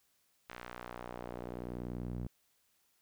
sawtooth tone with band-pass filter sweep, 60.6 Hz, B1, 32 cents flat, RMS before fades -43 dBFS, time 0.49-2.27 s, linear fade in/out 5 ms, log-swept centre 1900 to 150 Hz, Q 0.91, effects white hiss -74 dBFS RMS until 3.01 s

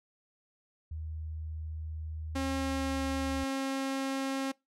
sine tone with pitch glide, 78.7 to 74.76 Hz, D#2 to D2, +20 to +31 cents, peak -36 dBFS, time 0.91-3.44 s, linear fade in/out 5 ms, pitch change -89 cents, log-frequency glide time 2.54-2.8 s
sawtooth tone, 269.5 Hz, C#4, 49 cents flat, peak -27 dBFS, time 2.35-4.52 s, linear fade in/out 10 ms
effects noise-tail reverb RT60 0.2 s tail -23 dB re dry + low-pass 10000 Hz 12 dB/octave

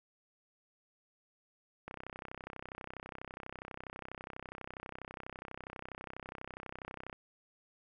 click train, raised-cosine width 0.5 ms, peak -28 dBFS, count 170, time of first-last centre 1.88-7.128 s, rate 32.2 Hz, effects none

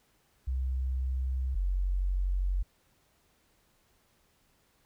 sine tone pair in turn, 64.6 / 46.19 Hz, C2 / F#1, -21 / -2 cents, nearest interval tritone, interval 581 cents, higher first, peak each -28 / -26 dBFS, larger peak second, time 0.47-1.55 / 1.55-2.63 s, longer neither, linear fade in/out 10 ms, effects pink hiss -69 dBFS RMS until 4.85 s

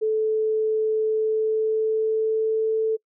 sine tone with pitch glide, 436 to 441.3 Hz, A4 to A4, -16 to +5 cents, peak -19 dBFS, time 0.01-2.97 s, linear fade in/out 20 ms, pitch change +21 cents, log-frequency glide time 1.06-2.82 s, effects noise-tail reverb RT60 0.1 s tail -25 dB re dry

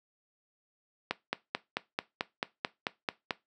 click train, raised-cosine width 0.3 ms, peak -13 dBFS, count 11, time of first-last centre 1.11-3.308 s, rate 4.55 Hz, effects noise-tail reverb RT60 0.2 s tail -18 dB re dry + high-pass 200 Hz 12 dB/octave

